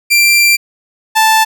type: tone pair in turn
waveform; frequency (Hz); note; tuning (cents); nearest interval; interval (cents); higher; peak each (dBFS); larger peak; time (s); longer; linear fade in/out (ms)
sawtooth; 2363 / 879.8; D7 / A5; +10 / 0; octave + perfect fourth; 1710; first; -3; neither; 0.1-0.57 / 1.15-1.45; first; 20
effects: none